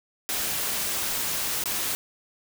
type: noise with dropouts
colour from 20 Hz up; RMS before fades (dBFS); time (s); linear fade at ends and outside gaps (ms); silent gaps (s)
white; -28; 0.29-1.95; 0; 1.638-1.657
effects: none